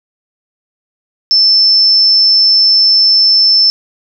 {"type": "tone", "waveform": "sine", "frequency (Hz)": 5300, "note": "E8", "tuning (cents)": 9, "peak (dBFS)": -5, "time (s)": [1.31, 3.7], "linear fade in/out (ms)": 0, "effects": []}